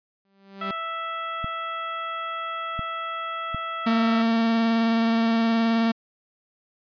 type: tone with exponential growth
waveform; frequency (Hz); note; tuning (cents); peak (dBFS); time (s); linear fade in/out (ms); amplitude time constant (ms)
sawtooth; 196; G3; 0; -25; 0.25-0.71; 2; 98
type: harmonic tone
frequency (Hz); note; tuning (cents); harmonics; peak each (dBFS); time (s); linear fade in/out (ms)
659.3; E5; 0; 1 / 2 / 3 / 4 / 5; -38 / -29 / -39 / -41 / -41; 0.61-4.22; 5
type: clicks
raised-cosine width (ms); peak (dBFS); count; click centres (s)
5; -19; 3; 1.444 / 2.793 / 3.546
type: tone with vibrato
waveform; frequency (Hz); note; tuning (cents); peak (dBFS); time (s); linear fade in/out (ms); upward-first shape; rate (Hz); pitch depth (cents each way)
45% pulse; 227.9; A#3; -39; -19; 3.86-5.92; 10; sine; 19; 15
effects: resampled to 11025 Hz